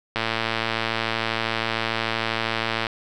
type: click train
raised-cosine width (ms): 0.3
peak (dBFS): -7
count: 307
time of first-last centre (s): 0.16-2.868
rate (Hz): 113
effects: none